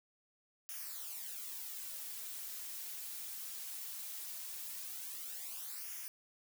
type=noise with flanger; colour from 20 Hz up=blue; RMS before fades=-45 dBFS; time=0.69-6.08 s; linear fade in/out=0 ms; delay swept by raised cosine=0.24 to 5.34 ms; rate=0.19 Hz; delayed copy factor=-0.7; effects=none